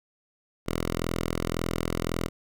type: tone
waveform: 5% pulse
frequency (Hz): 41.87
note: E1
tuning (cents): +28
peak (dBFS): -16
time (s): 0.66-2.29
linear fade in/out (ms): 20
effects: none